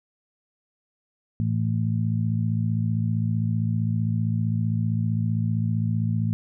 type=harmonic tone; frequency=55.4 Hz; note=A1; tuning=13 cents sharp; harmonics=2 / 3 / 4; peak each=-23 / -27 / -29 dBFS; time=1.4-6.33 s; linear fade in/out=0 ms; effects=none